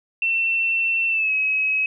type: tone with pitch glide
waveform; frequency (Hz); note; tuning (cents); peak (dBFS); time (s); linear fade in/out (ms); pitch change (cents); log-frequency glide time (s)
sine; 2694 to 2556; E7 to D#7; +37 to +46; -18; 0.22-1.86; 2; -91; 1.09-1.32
effects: none